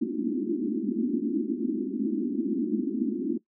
pink band-pass noise, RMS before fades -28 dBFS, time 0.01-3.38 s, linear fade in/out 10 ms, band 210 to 360 Hz, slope 96 dB/octave, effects noise-tail reverb RT60 0.1 s tail -18 dB re dry

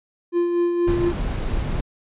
triangle tone with tremolo, 347.1 Hz, F4, 11 cents flat, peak -14 dBFS, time 0.32-1.13 s, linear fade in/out 50 ms, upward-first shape sine, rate 4.2 Hz, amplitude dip 40%
brown noise, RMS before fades -24 dBFS, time 0.87-1.81 s, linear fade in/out 10 ms
effects resampled to 8000 Hz

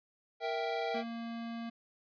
square chord, E diminished, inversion second, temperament equal, 466.2 / 659.3 / 784 Hz, Bb4 / E5 / G5, 0 / 0 / 0 cents, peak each -38 dBFS, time 0.4-1.04 s, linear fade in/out 50 ms
square tone, 231.4 Hz, A#3, 13 cents flat, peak -39 dBFS, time 0.94-1.7 s, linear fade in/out 10 ms
effects resampled to 11025 Hz

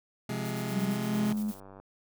sawtooth chord, F minor, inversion second, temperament just, 130.96 / 174.61 / 209.5 Hz, C3 / F3 / Ab3, +2 / 0 / +15 cents, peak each -31 / -34 / -31 dBFS, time 0.29-1.33 s, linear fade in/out 5 ms
blue noise with tremolo, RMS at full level -47 dBFS, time 0.45-1.6 s, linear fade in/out 2 ms, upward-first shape square, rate 8.7 Hz, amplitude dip 60%
sine tone with pitch glide, 192.9 to 211.6 Hz, G3 to G#3, -28 to +33 cents, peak -28 dBFS, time 0.72-1.52 s, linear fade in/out 20 ms, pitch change +161 cents, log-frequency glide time 0.87-1 s
click train, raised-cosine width 1 ms, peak -35 dBFS, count 65, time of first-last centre 1.14-1.8 s, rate 97 Hz
effects none

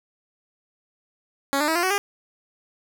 10% pulse tone with pitch steps, 277.2 / 298.8 / 322.1 / 347.2 / 374.3 / 403.5 Hz, C#4 / D4 / E4 / F4 / F#4 / G#4, 0 / +30 / -40 / -10 / +20 / -50 cents, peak -12 dBFS, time 1.53-1.98 s, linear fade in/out 0 ms, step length 75 ms, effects none

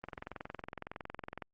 click train, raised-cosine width 0.5 ms, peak -26 dBFS, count 31, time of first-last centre 0.04-1.422 s, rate 21.7 Hz, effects Opus 24 kbps

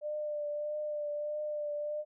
sine tone with vibrato, 596 Hz, D5, 25 cents sharp, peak -33 dBFS, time 0.01-2.05 s, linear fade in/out 50 ms, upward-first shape triangle, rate 1.6 Hz, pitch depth 25 cents each way, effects none

